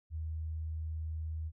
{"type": "tone", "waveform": "sine", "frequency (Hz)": 79.3, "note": "D#2", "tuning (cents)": 33, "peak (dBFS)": -35, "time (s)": [0.1, 1.52], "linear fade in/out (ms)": 50, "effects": []}